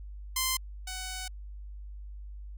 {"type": "tone pair in turn", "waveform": "5% pulse", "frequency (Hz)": [1040, 747.1], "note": ["C6", "F#5"], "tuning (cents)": [-11, 17], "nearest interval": "tritone", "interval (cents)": 572, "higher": "first", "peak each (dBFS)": [-15, -25], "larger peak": "first", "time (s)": [[0.36, 0.57], [0.87, 1.28]], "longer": "second", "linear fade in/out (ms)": 5, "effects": ["added 50 Hz sine -40 dBFS peak until 2.57 s"]}